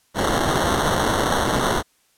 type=noise with sample-and-hold; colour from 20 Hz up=violet; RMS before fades=-20 dBFS; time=0.14-1.83 s; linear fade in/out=50 ms; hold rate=2450 Hz; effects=white hiss -62 dBFS RMS until 2.17 s + low-pass 12000 Hz 12 dB/octave